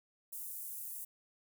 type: high-pass noise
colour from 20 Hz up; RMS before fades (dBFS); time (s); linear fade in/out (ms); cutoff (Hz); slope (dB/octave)
pink; -44; 0.32-1.05; 10; 10000; 24
effects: none